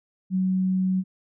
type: tone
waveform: sine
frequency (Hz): 186.9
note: F#3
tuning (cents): +18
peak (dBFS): -20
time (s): 0.3-1.04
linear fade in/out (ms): 50
effects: none